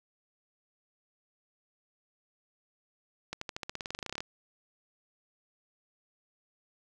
accelerating click train, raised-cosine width 0.2 ms, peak -19 dBFS, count 19, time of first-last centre 3.33-4.205 s, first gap 84 ms, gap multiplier 0.93, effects none

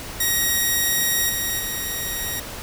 5% pulse tone with level steps, 1888 Hz, A#6, 22 cents sharp, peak -8 / -12 / -15 dBFS, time 0.2-2.4 s, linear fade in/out 5 ms, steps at 1.29 / 1.59 s, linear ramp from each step 10 ms, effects pink hiss -34 dBFS RMS until 2.62 s

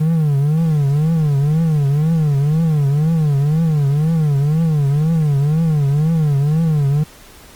triangle tone with vibrato, 151.2 Hz, D#3, 49 cents flat, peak -10 dBFS, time 0-7.04 s, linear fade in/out 10 ms, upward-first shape triangle, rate 2 Hz, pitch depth 180 cents each way, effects pink hiss -42 dBFS RMS until 7.55 s + Opus 24 kbps

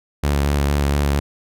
sawtooth tone with vibrato, 71.4 Hz, D2, 48 cents flat, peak -12 dBFS, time 0.23-1.2 s, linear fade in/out 10 ms, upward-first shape square, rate 4.3 Hz, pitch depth 19 cents each way, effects none

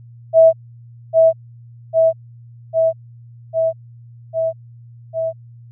sine tone with echo, 651 Hz, E5, 22 cents flat, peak -5 dBFS, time 0.33-0.53 s, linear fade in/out 50 ms, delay 800 ms, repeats 6, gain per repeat -2 dB, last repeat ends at 5.33 s, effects added 118 Hz sine -38 dBFS peak until 5.71 s

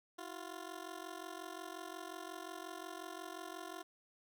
15% pulse ring-modulated tone, 350 Hz, F4, 4 cents sharp, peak -36 dBFS, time 0.18-3.83 s, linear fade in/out 10 ms, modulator 22.8 Hz, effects none

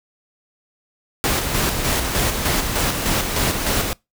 pink noise with tremolo, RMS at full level -19 dBFS, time 1.24-3.93 s, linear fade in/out 0 ms, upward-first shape square, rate 3.3 Hz, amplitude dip 40%, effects noise-tail reverb RT60 0.2 s tail -24 dB re dry

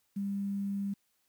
sine tone with quantisation, 199.2 Hz, G3, 28 cents sharp, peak -31 dBFS, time 0.16-0.94 s, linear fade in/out 10 ms, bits 10, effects white hiss -75 dBFS RMS until 1.28 s

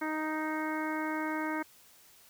harmonic tone, 311.1 Hz, D#4, in tune, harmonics 1 / 2 / 3 / 4 / 5 / 6 / 7, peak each -34 / -41 / -38 / -42 / -40 / -44 / -43 dBFS, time 0.01-1.63 s, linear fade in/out 10 ms, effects white hiss -59 dBFS RMS until 2.29 s

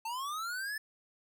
square linear sweep, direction up, 878 to 1760 Hz, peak -36 dBFS, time 0.05-0.78 s, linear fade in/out 5 ms, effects none

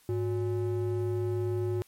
triangle ring-modulated tone, 233.1 Hz, A#3, in tune, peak -22 dBFS, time 0.09-1.82 s, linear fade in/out 0 ms, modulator 129 Hz, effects white hiss -62 dBFS RMS until 1.87 s + MP3 64 kbps

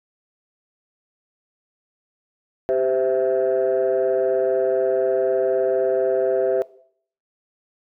sine chord, C major, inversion second, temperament equal with one note detuned, 392 / 516 / 659.3 Hz, G4 / C5 / E5, 0 / -24 / 0 cents, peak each -20 dBFS, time 2.69-6.62 s, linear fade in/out 0 ms, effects noise-tail reverb RT60 0.6 s tail -20 dB re dry + tanh soft clip ceiling -12 dBFS

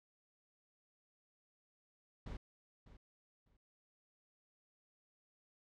brown noise with echo, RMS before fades -45 dBFS, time 2.26-2.37 s, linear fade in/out 5 ms, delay 600 ms, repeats 2, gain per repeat -14 dB, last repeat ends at 3.57 s, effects low-pass 5000 Hz 12 dB/octave

